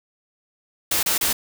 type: noise bursts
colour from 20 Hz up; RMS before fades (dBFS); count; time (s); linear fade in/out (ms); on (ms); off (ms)
white; -21; 3; 0.91-1.33; 5; 120; 30
effects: none